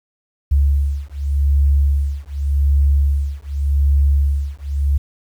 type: beating tone pair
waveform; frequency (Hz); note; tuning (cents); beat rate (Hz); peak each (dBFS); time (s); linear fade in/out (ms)
sine; 70 / 70.86; C#2 / C#2; +18 / +39; 0.86; -16; 0.51-4.98; 10
effects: 8-bit